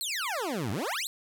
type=exponential two-way sweep; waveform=20% pulse; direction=down then up; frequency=4389 to 90.7 to 4389 Hz; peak=-25 dBFS; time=0.01-1.07 s; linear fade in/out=0 ms; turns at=0.71 s; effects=none